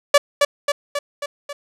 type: tone with echo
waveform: sawtooth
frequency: 575 Hz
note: D5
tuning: 37 cents flat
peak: -4 dBFS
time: 0.14-0.18 s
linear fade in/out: 5 ms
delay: 270 ms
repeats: 5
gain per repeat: -4 dB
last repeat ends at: 1.53 s
effects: low-pass 10000 Hz 12 dB/octave